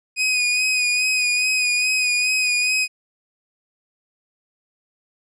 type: tone with vibrato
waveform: sawtooth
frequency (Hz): 2489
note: D#7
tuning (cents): 0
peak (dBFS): -14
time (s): 0.16-2.88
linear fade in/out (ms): 50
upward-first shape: sine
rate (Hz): 2.4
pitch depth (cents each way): 31
effects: resampled to 22050 Hz